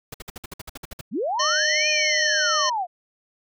pink noise bursts, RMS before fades -35 dBFS, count 12, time 0.12-1.012 s, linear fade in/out 5 ms, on 23 ms, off 56 ms
sine linear two-way sweep, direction up then down, 155.1 to 2489 to 672 Hz, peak -22 dBFS, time 1.11-2.87 s, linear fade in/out 50 ms, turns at 1.89 s
harmonic tone, 610 Hz, D#5, 34 cents flat, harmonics 1 / 3 / 5 / 7 / 9 / 10, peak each -28 / -28 / -28 / -28 / -28 / -28 dBFS, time 1.39-2.7 s, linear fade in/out 10 ms
effects none

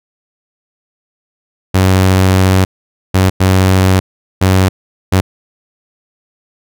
sawtooth tone bursts at uneven times, 94.1 Hz, F#2, 30 cents sharp, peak -3 dBFS, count 5, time 1.74-2.65 / 3.14-3.3 / 3.4-4 / 4.41-4.69 / 5.12-5.21 s, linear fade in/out 10 ms, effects none

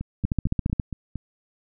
two click trains, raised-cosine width 5 ms, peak -10 / -18 dBFS, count 9 / 6, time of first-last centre 0.25-0.798 / 0.01-1.157 s, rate 14.6 / 4.36 Hz, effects none

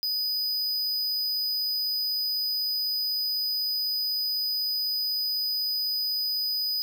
square tone, 4978 Hz, D#8, in tune, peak -26 dBFS, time 0.03-6.82 s, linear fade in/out 0 ms, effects none

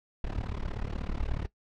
brown noise with amplitude modulation, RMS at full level -29 dBFS, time 0.24-1.47 s, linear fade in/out 2 ms, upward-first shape sine, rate 36.5 Hz, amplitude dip 95%, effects noise-tail reverb RT60 0.1 s tail -18 dB re dry + low-pass 4000 Hz 12 dB/octave

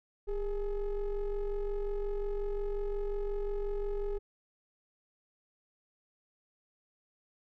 triangle ring-modulated tone, 213.8 Hz, A3, 49 cents flat, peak -26 dBFS, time 0.27-4.19 s, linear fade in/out 20 ms, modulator 191 Hz, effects none

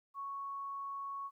sine tone, 1108.7 Hz, C#6, in tune, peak -39 dBFS, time 0.14-1.31 s, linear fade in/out 50 ms, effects 13-bit

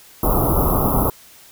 pink band-stop noise, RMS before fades -17 dBFS, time 0.23-1.1 s, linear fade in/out 2 ms, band 1300 to 11000 Hz, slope 96 dB/octave, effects white hiss -46 dBFS RMS until 1.51 s

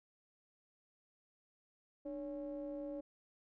triangle ring-modulated tone, 132.8 Hz, C3, 26 cents sharp, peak -36 dBFS, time 2.05-3.01 s, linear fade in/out 10 ms, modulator 431 Hz, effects none

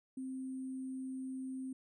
sine tone with sample-and-hold, 261.6 Hz, C4, in tune, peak -39 dBFS, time 0.17-1.73 s, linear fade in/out 5 ms, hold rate 8820 Hz, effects resampled to 22050 Hz

